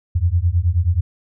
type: beating tone pair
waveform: sine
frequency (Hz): 82.41 / 91.81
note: E2 / F#2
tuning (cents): 0 / -13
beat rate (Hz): 9.4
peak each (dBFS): -17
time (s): 0.15-1.01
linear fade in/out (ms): 10
effects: none